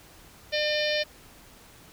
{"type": "harmonic tone with a mistuned harmonic", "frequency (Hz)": 602, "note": "D5", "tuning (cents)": 43, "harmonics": [1, 3, 4, 5, 6, 7, 8, 9], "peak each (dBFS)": [-27, -32, -33, -34, -35, -35, -36, -37], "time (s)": [0.52, 1.04], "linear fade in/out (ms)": 20, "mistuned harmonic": 9, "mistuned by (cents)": 28, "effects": ["pink hiss -52 dBFS RMS until 1.92 s"]}